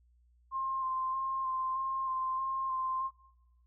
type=tone with vibrato; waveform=sine; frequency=1054 Hz; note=C6; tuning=12 cents sharp; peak=-31 dBFS; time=0.51-3.11 s; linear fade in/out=50 ms; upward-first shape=square; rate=1.6 Hz; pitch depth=15 cents each way; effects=noise-tail reverb RT60 0.9 s tail -21 dB re dry + added 60 Hz sine -63 dBFS peak until 3.66 s